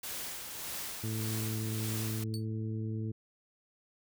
white noise with tremolo, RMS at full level -39 dBFS, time 0.03-2.24 s, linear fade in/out 5 ms, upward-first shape sine, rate 1.7 Hz, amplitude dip 40%
harmonic tone, 109.9 Hz, A2, 2 cents flat, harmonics 1 / 2 / 3 / 4, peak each -34 / -40 / -43 / -48 dBFS, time 1.03-3.12 s, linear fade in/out 10 ms
sawtooth tone with exponential decay, 4483 Hz, C#8, 19 cents sharp, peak -34 dBFS, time 2.34-2.45 s, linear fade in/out 0 ms, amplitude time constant 23 ms
effects none

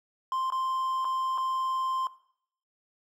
triangle tone with dropouts, 1046.5 Hz, C6, in tune, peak -25 dBFS, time 0.32-2.07 s, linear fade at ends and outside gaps 1 ms, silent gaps 0.502-0.522 / 1.046-1.051 / 1.377-1.381 s, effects noise-tail reverb RT60 0.6 s tail -17 dB re dry

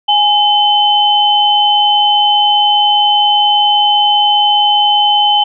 sine tone pair together, 830.6 / 3055 Hz, G#5 / G7, 0 / -45 cents, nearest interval octave + major seventh, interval 2255 cents, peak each -10 dBFS, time 0.08-5.44 s, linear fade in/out 10 ms, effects none

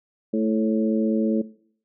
harmonic tone with a mistuned harmonic, 110 Hz, A2, in tune, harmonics 2 / 3 / 4 / 5, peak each -22 / -26 / -28 / -30 dBFS, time 0.33-1.42 s, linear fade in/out 10 ms, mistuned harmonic 4, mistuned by -19 cents, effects noise-tail reverb RT60 0.6 s tail -20 dB re dry

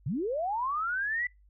sine linear sweep, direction up, 110 to 2000 Hz, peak -28 dBFS, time 0.06-1.27 s, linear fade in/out 5 ms, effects noise-tail reverb RT60 0.2 s tail -23 dB re dry + added 50 Hz sine -57 dBFS peak until 1.49 s

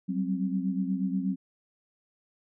sine tone cluster, 187.2 / 195.5 / 264.8 Hz, F#3 / G3 / C4, +20 / -4 / +21 cents, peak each -29 / -32 / -32 dBFS, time 0.08-1.36 s, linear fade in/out 20 ms, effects none

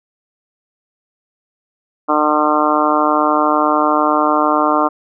harmonic tone, 151.1 Hz, D3, 50 cents sharp, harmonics 2 / 3 / 4 / 5 / 6 / 7 / 8 / 9, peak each -18 / -24 / -19 / -20 / -21 / -18 / -18 / -23 dBFS, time 2.08-4.89 s, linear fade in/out 20 ms, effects none

